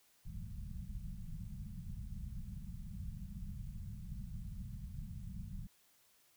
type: low-pass noise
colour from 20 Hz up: pink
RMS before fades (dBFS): -45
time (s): 0.25-5.67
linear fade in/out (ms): 10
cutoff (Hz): 210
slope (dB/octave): 96
effects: white hiss -70 dBFS RMS until 6.36 s